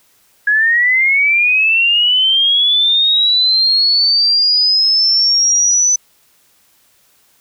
sine linear sweep, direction up, 1661.2 to 6040 Hz, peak -9 dBFS, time 0.47-5.96 s, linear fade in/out 5 ms, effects white hiss -54 dBFS RMS until 7.4 s

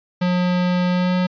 square tone with pitch glide, 179.6 to 181.79 Hz, F3 to F#3, +49 to -30 cents, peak -17 dBFS, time 0.21-1.27 s, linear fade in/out 10 ms, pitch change +21 cents, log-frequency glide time 0.89-1.16 s, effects resampled to 11025 Hz

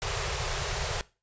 pink band-stop noise, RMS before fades -31 dBFS, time 0.02-1.01 s, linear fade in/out 0 ms, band 160 to 370 Hz, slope 96 dB/octave, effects noise-tail reverb RT60 0.3 s tail -20 dB re dry + resampled to 16000 Hz

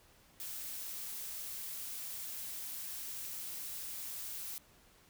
blue noise, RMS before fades -43 dBFS, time 0.4-4.58 s, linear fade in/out 0 ms, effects pink hiss -64 dBFS RMS until 5.09 s

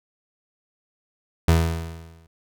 30% pulse tone with exponential decay, 82.41 Hz, E2, in tune, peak -10 dBFS, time 1.48-2.27 s, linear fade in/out 5 ms, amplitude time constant 170 ms, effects none

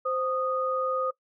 sine tone pair together, 520.5 / 1238 Hz, C5 / D#6, -9 / -9 cents, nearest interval octave + minor third, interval 1500 cents, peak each -28 dBFS, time 0.05-1.11 s, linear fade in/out 10 ms, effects noise-tail reverb RT60 0.1 s tail -20 dB re dry

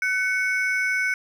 triangle ring-modulated tone, 1864.7 Hz, A#6, in tune, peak -16 dBFS, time 0.02-1.14 s, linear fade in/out 2 ms, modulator 357 Hz, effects none

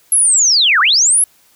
sine linear two-way sweep, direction down then up, 11280 to 1086 to 11280 Hz, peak -8 dBFS, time 0.12-1.24 s, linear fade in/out 2 ms, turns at 0.8 s, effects white hiss -52 dBFS RMS until 1.55 s

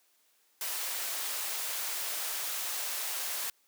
white high-pass noise, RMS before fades -35 dBFS, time 0.61-3.5 s, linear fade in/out 2 ms, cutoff 500 Hz, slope 12 dB/octave, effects white hiss -69 dBFS RMS until 3.67 s + high-pass 300 Hz 12 dB/octave

